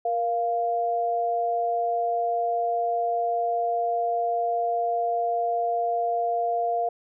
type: tone pair together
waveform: sine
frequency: 471 / 696 Hz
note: A#4 / F5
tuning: +18 / -6 cents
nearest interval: perfect fifth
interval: 676 cents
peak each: -29 / -23 dBFS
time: 0.05-6.89 s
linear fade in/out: 5 ms
effects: none